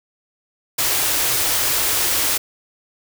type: band-stop noise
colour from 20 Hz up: white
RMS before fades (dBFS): -19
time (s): 0.78-2.38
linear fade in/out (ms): 10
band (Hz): 150 to 260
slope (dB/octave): 96
effects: none